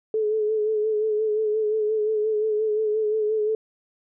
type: tone with vibrato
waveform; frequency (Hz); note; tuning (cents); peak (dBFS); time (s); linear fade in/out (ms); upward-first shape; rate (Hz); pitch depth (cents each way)
sine; 430; A4; -40; -20; 0.14-3.55; 2; sine; 5.7; 39
effects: none